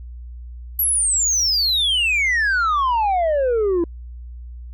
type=exponential sweep; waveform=sine; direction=down; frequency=11920 to 330 Hz; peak=-13 dBFS; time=0.79-3.84 s; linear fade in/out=2 ms; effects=tanh soft clip ceiling -15 dBFS + added 60 Hz sine -32 dBFS peak until 4.73 s